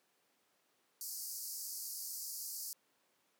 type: band-pass noise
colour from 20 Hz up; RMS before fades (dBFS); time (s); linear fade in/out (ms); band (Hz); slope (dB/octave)
white; -44; 1.01-2.73; 0; 4500 to 16000; 96
effects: pink hiss -75 dBFS RMS until 3.39 s + high-pass 300 Hz 12 dB/octave